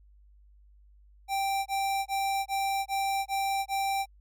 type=tone bursts; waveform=square; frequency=784 Hz; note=G5; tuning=in tune; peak=-27 dBFS; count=7; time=1.28-4.06 s; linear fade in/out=50 ms; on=380 ms; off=20 ms; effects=added 50 Hz sine -54 dBFS peak until 4.2 s + MP3 64 kbps